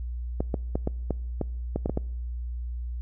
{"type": "clicks", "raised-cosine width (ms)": 2, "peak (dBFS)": -13, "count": 10, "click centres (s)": [0.405, 0.542, 0.755, 0.874, 1.107, 1.413, 1.76, 1.859, 1.896, 1.974], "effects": ["noise-tail reverb RT60 0.9 s tail -26 dB re dry", "added 60 Hz sine -30 dBFS peak until 3.01 s"]}